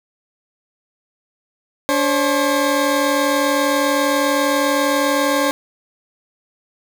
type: tone pair together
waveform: 20% pulse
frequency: 287.5 / 535 Hz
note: D4 / C5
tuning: -37 / +38 cents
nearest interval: major seventh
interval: 1075 cents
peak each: -13 dBFS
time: 1.89-5.51 s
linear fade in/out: 0 ms
effects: none